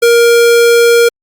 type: tone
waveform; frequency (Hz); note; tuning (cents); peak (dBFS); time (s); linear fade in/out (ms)
square; 470; A#4; +14; -5; 0.02-1.09; 10
effects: Opus 48 kbps